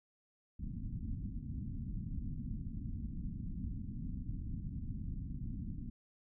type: low-pass noise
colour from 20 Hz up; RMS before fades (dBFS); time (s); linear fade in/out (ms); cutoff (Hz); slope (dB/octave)
pink; -41; 0.59-5.9; 10; 260; 48
effects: none